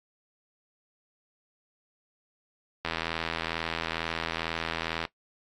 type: click train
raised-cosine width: 0.3 ms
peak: -13 dBFS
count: 182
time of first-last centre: 2.85-5.052 s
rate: 82.2 Hz
effects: noise-tail reverb RT60 0.1 s tail -20 dB re dry + AAC 64 kbps